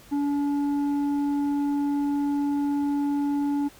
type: tone with low-pass filter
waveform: square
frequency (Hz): 286.1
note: D4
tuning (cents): -45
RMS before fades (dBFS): -25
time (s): 0.11-3.69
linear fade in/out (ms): 20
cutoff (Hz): 600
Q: 2.5
effects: pink hiss -51 dBFS RMS until 3.79 s